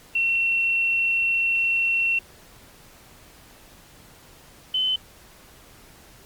sine tone pair in turn, 2717 / 3044 Hz, F7 / F#7, -48 / +48 cents, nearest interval major second, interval 196 cents, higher second, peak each -19 / -20 dBFS, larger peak first, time 0.15-2.19 / 4.74-4.96 s, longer first, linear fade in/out 5 ms, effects pink hiss -50 dBFS RMS until 6.25 s + Opus 48 kbps

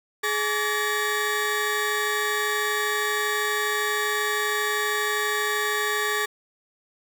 35% pulse tone cluster, 420.6 / 1152 / 1715 / 1872 Hz, G#4 / D6 / A6 / A#6, +22 / -34 / -45 / +7 cents, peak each -27 dBFS, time 0.23-6.26 s, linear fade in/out 10 ms, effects none

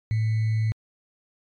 sine tone with sample-and-hold, 110 Hz, A2, in tune, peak -20 dBFS, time 0.11-0.72 s, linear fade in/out 0 ms, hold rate 2100 Hz, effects low-pass 4000 Hz 12 dB/octave + MP3 96 kbps

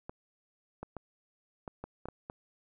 clicks, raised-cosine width 1 ms, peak -26 dBFS, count 8, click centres 0.095 / 0.83 / 0.967 / 1.678 / 1.84 / 2.056 / 2.086 / 2.299 s, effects none

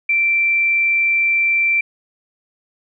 sine tone, 2347 Hz, D7, 2 cents flat, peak -13 dBFS, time 0.09-1.81 s, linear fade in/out 5 ms, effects none

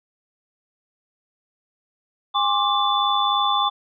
sine tone cluster, 813 / 1066 / 1169 / 3496 Hz, G#5 / C6 / D6 / A7, -37 / +32 / -8 / -12 cents, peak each -23 dBFS, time 2.34-3.7 s, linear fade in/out 20 ms, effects none

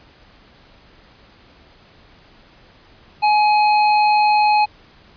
sine tone with tanh clipping, 842 Hz, G#5, 24 cents sharp, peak -14 dBFS, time 3.22-4.66 s, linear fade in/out 20 ms, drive 18 dB, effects pink hiss -49 dBFS RMS until 5.16 s + resampled to 11025 Hz

